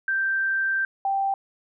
sine tone pair in turn, 1568 / 784 Hz, G6 / G5, 0 / 0 cents, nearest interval octave, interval 1200 cents, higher first, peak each -21 dBFS, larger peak neither, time 0.08-0.85 / 1.05-1.34 s, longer first, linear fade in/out 2 ms, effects none

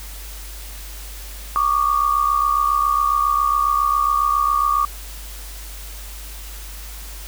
sine tone pair together, 1131.7 / 1199 Hz, C#6 / D6, +35 / +36 cents, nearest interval minor second, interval 101 cents, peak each -18 dBFS, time 1.56-4.85 s, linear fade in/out 0 ms, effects added 50 Hz sine -33 dBFS peak until 7.27 s + white hiss -38 dBFS RMS until 7.27 s

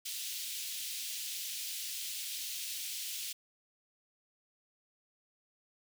pink high-pass noise, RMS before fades -40 dBFS, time 0.05-3.33 s, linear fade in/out 10 ms, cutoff 2900 Hz, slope 24 dB/octave, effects none

